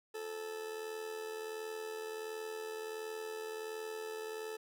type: tone with amplitude modulation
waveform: 40% pulse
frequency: 437 Hz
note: A4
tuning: 12 cents flat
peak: -37 dBFS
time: 0.14-4.57 s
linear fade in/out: 10 ms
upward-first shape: sine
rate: 81.4 Hz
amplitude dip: 55%
effects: none